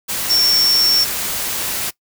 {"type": "tone in noise", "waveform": "sine", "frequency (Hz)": 5460, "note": "F8", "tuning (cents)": -40, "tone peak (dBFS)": -12, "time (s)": [0.29, 1.05], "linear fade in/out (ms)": 20, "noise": "white", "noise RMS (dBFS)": -22, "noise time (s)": [0.08, 1.91], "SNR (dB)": 7, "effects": ["noise-tail reverb RT60 0.1 s tail -20 dB re dry"]}